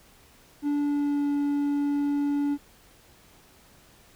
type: tone with pitch glide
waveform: triangle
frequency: 290 to 287 Hz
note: D4 to D4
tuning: -22 to -40 cents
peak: -21 dBFS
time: 0.62-2.58 s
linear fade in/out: 50 ms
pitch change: -18 cents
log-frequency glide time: 0.78-1.29 s
effects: pink hiss -56 dBFS RMS until 4.15 s